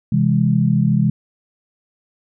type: chord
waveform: sine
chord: C augmented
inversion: none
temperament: equal with one note detuned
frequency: 130.81 / 164.81 / 205.7 Hz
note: C3 / E3 / G#3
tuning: 0 / 0 / -16 cents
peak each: -17 dBFS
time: 0.12-1.1 s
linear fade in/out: 5 ms
effects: none